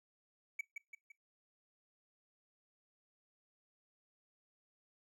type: tone with echo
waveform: triangle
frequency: 2276 Hz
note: C#7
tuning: 45 cents sharp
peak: -34 dBFS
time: 0.59-0.61 s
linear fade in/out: 5 ms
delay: 170 ms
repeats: 3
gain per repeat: -6 dB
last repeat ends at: 1.12 s
effects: noise-tail reverb RT60 0.2 s tail -21 dB re dry